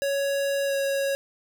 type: tone with pitch glide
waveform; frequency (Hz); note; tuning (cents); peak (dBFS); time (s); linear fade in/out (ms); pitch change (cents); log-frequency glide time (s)
square; 557 to 551.9; C#5 to C#5; +8 to -8; -24; 0.02-1.15; 0; -16; 0.66-0.73
effects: none